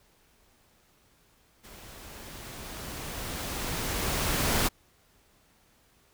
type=noise with level ramp; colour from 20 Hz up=pink; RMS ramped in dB=-49 to -25 dBFS; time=1.63-4.69 s; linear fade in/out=20 ms; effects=pink hiss -64 dBFS RMS until 6.13 s